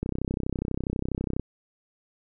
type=click train; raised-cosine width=3 ms; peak=-15 dBFS; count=45; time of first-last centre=0.03-1.396 s; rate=32.2 Hz; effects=none